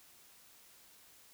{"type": "silence", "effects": ["white hiss -61 dBFS RMS until 1.33 s"]}